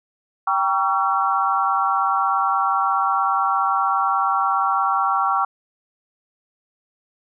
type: chord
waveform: sine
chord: G diminished seventh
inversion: none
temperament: just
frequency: 784 / 940.8 / 1128.9 / 1354.7 Hz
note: G5 / Bb5 / Db6 / Fb6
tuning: 0 / +16 / +31 / +47 cents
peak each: -22 / -26 / -21 / -22 dBFS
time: 0.47-5.45 s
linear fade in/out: 5 ms
effects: none